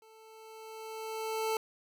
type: tone with level ramp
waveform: 25% pulse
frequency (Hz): 441.4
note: A4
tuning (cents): +5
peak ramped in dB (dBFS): -53 to -25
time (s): 0.02-1.57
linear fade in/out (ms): 2
effects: none